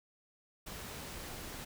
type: noise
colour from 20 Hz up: pink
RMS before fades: -45 dBFS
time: 0.66-1.65 s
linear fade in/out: 10 ms
effects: none

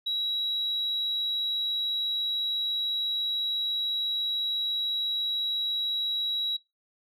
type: tone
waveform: sine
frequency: 3878 Hz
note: B7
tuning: 32 cents flat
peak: -25 dBFS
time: 0.06-6.57 s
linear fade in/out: 10 ms
effects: noise-tail reverb RT60 0.2 s tail -19 dB re dry + tanh soft clip ceiling -22 dBFS

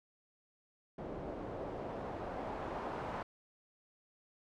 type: noise with low-pass filter sweep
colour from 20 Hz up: white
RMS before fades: -42 dBFS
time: 0.98-3.23 s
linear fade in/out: 5 ms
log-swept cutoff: 500 to 940 Hz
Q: 1.3
effects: none

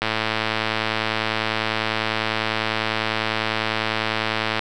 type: click train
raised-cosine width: 0.3 ms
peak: -5 dBFS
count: 504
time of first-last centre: 0.02-4.593 s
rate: 110 Hz
effects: none

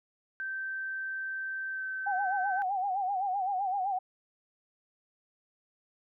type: tone with pitch glide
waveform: sine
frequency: 1555 to 1540.7 Hz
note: G6 to G6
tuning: -14 to -30 cents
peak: -33 dBFS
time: 0.4-2.62 s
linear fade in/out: 0 ms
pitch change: -16 cents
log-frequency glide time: 1.71-1.83 s
type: tone with vibrato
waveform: sine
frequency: 772 Hz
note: G5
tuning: 27 cents flat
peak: -28 dBFS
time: 2.06-3.99 s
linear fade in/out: 10 ms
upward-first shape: sine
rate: 7.8 Hz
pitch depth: 100 cents each way
effects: none

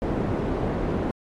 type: low-pass noise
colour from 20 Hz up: white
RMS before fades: -26 dBFS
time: 0.02-1.11 s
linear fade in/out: 0 ms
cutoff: 410 Hz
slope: 12 dB/octave
effects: AAC 32 kbps

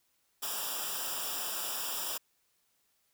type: noise with comb filter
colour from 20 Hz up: white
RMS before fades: -36 dBFS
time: 0.42-2.18 s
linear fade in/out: 10 ms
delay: 0.47 ms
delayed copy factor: -1
effects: white hiss -74 dBFS RMS until 3.13 s

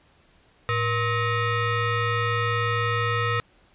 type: ring-modulated tone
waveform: 25% pulse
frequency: 587 Hz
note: D5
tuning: 1 cent flat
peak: -15 dBFS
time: 0.69-3.4 s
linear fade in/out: 0 ms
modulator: 697 Hz
effects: pink hiss -59 dBFS RMS until 3.74 s + resampled to 8000 Hz

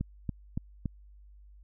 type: click train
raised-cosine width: 5 ms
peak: -19 dBFS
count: 4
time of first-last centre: 0.01-0.857 s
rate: 3.54 Hz
effects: added 50 Hz sine -51 dBFS peak until 1.63 s

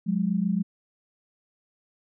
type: tone pair together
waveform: sine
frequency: 180.59 / 207.7 Hz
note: F#3 / G#3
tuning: -42 / 0 cents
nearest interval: major second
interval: 242 cents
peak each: -25 dBFS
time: 0.06-0.63 s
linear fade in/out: 20 ms
effects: none

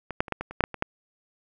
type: clicks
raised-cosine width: 0.5 ms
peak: -18 / -6 / -24 / -11 / -16 / -24 / -6 / -6 / -20 / -9 dBFS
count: 10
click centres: 0.107 / 0.205 / 0.282 / 0.323 / 0.41 / 0.51 / 0.607 / 0.639 / 0.743 / 0.824 s
effects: none

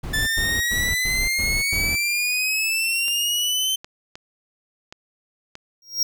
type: noise bursts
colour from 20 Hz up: brown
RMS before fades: -28 dBFS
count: 6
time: 0.03-1.96 s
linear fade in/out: 10 ms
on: 240 ms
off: 98 ms
type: exponential sweep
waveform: sawtooth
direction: up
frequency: 1751 to 3100 Hz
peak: -17 dBFS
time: 0.13-3.76 s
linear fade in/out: 10 ms
type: clicks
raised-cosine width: 0.2 ms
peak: -20 dBFS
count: 5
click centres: 3.082 / 3.845 / 4.155 / 4.925 / 5.554 s
type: tone with exponential growth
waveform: square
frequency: 5600 Hz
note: F8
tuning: 4 cents sharp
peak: -16 dBFS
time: 5.82-6.03 s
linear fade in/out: 2 ms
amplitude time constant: 45 ms
effects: none

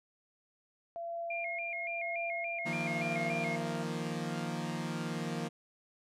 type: tone with tremolo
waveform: sine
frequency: 679 Hz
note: F5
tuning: 49 cents flat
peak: -35 dBFS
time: 0.96-3.83 s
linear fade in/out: 0 ms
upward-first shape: triangle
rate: 0.98 Hz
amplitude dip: 55%
type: tone with vibrato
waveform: sine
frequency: 2268 Hz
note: C#7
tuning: 39 cents sharp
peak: -36 dBFS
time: 1.3-3.56 s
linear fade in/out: 5 ms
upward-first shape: square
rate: 3.5 Hz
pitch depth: 92 cents each way
type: chord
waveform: sawtooth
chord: Eb suspended second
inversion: none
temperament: equal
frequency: 155.56 / 174.61 / 233.1 Hz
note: Eb3 / F3 / Bb3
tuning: 0 / 0 / 0 cents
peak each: -35 dBFS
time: 2.65-5.49 s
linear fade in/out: 20 ms
effects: low-pass 9000 Hz 12 dB/octave

